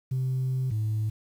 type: tone pair in turn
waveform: sine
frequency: 130 / 108.29 Hz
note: C3 / A2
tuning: -11 / -27 cents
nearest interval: minor third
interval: 316 cents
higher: first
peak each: -23 dBFS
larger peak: neither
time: 0.11-0.71 / 0.71-1.1 s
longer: first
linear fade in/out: 10 ms
effects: tanh soft clip ceiling -22 dBFS + 9-bit